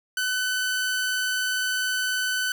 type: tone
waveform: sawtooth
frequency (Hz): 1507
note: F#6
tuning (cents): +31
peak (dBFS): -20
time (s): 0.17-2.52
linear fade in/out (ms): 2
effects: none